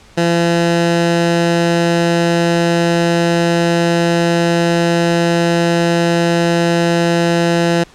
15% pulse tone, 170 Hz, F3, 46 cents flat, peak -5 dBFS, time 0.17-7.84 s, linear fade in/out 10 ms, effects pink hiss -44 dBFS RMS until 7.94 s + low-pass 7000 Hz 12 dB/octave

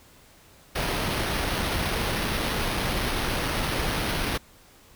pink noise with sample-and-hold, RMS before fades -27 dBFS, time 0.75-4.38 s, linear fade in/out 10 ms, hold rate 7350 Hz, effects pink hiss -54 dBFS RMS until 4.95 s

